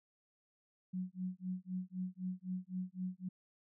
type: tone with tremolo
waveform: sine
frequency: 184 Hz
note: F#3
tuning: 9 cents flat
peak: -35 dBFS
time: 0.93-3.29 s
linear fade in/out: 10 ms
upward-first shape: sine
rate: 3.9 Hz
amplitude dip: 100%
effects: none